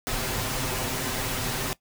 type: noise with comb filter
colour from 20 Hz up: pink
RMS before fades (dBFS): -29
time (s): 0.07-1.73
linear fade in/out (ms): 0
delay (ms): 7.8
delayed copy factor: +0.7
effects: noise-tail reverb RT60 0.1 s tail -18 dB re dry